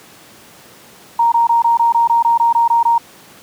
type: tone bursts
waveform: sine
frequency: 932.3 Hz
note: A#5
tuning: in tune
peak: -9 dBFS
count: 12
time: 1.19-2.981 s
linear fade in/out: 5 ms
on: 130 ms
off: 21 ms
effects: pink hiss -42 dBFS RMS until 3.42 s + high-pass 150 Hz 12 dB/octave